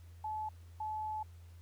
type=tone bursts at uneven times; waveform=sine; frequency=862 Hz; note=A5; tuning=36 cents flat; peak=-36 dBFS; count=2; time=0.24-0.49 / 0.8-1.23 s; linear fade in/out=5 ms; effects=added 85 Hz sine -51 dBFS peak until 1.61 s + pink hiss -68 dBFS RMS until 1.61 s